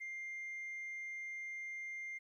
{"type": "tone", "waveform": "sine", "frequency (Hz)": 2100, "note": "C7", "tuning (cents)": 6, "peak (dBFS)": -40, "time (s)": [0, 2.19], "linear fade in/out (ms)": 20, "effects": ["tanh soft clip ceiling -40 dBFS", "13-bit"]}